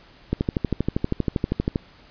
click train, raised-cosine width 3 ms, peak -8 dBFS, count 19, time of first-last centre 0.33-1.759 s, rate 12.6 Hz, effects pink hiss -51 dBFS RMS until 2.1 s + resampled to 11025 Hz

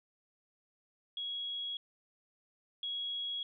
sine tone pair in turn, 3322 / 3322 Hz, G#7 / G#7, 0 / 0 cents, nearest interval unison, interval 0 cents, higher neither, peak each -36 / -35 dBFS, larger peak second, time 1.17-1.77 / 2.83-3.43 s, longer neither, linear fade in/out 2 ms, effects none

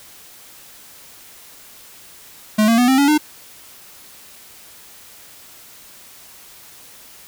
square tone with pitch steps, 214.1 / 229.5 / 245.9 / 263.6 / 282.5 / 302.8 Hz, A3 / A#3 / B3 / C4 / C#4 / D#4, -47 / -27 / -7 / +13 / +33 / -47 cents, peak -12 dBFS, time 2.58-3.18 s, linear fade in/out 10 ms, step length 100 ms, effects white hiss -43 dBFS RMS until 7.27 s

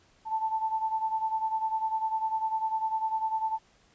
sine beating tone pair, 880 / 890 Hz, A5 / A5, 0 / +20 cents, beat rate 10 Hz, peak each -28 / -33 dBFS, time 0.25-3.59 s, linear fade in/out 50 ms, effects pink hiss -63 dBFS RMS until 3.94 s + resampled to 16000 Hz

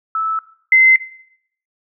sine tone pair in turn, 1310 / 2063 Hz, E6 / C7, -11 / -25 cents, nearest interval minor sixth, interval 786 cents, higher second, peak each -16 / -6 dBFS, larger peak second, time 0.15-0.39 / 0.72-0.96 s, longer neither, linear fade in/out 2 ms, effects noise-tail reverb RT60 0.7 s tail -18 dB re dry

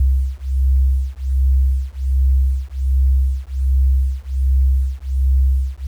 sine beating tone pair, 65.41 / 66.71 Hz, C2 / C2, 0 / +34 cents, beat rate 1.3 Hz, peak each -16 dBFS, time 0-5.87 s, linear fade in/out 5 ms, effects 8-bit

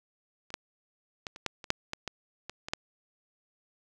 clicks, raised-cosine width 0.2 ms, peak -29 / -15 / -19 / -28 / -12 / -26 / -7 / -16 / -17 / -21 / -21 / -11 dBFS, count 12, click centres 0.504 / 0.541 / 1.268 / 1.361 / 1.463 / 1.642 / 1.704 / 1.934 / 2.077 / 2.496 / 2.685 / 2.735 s, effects none

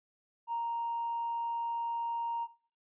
sine tone with hard clipping, 932.3 Hz, A#5, in tune, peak -32 dBFS, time 0.47-2.48 s, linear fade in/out 50 ms, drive 1 dB, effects noise-tail reverb RT60 0.5 s tail -19 dB re dry + resampled to 8000 Hz

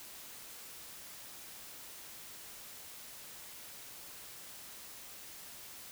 silence, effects white hiss -50 dBFS RMS until 5.91 s

